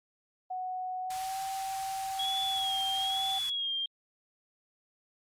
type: tone with pitch glide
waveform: sine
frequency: 740 to 771.9 Hz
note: F#5 to G5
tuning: 0 to -27 cents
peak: -33 dBFS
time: 0.5-3.39 s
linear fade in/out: 10 ms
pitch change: +73 cents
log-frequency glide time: 1.02-1.39 s
type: band-stop noise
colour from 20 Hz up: white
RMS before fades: -42 dBFS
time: 1.1-3.5 s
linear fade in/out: 5 ms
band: 160 to 840 Hz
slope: 48 dB/octave
type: tone with vibrato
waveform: sine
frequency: 3313 Hz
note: G#7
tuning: 5 cents flat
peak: -30 dBFS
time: 2.19-3.86 s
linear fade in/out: 5 ms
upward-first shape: sine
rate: 1.1 Hz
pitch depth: 65 cents each way
effects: low-pass 11000 Hz 12 dB/octave + Opus 48 kbps